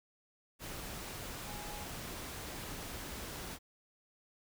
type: tone in noise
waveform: sine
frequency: 830.6 Hz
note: G#5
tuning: in tune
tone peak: -49 dBFS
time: 1.44-1.88 s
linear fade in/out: 50 ms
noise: pink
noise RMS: -44 dBFS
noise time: 0.59-3.59 s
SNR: -8 dB
effects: none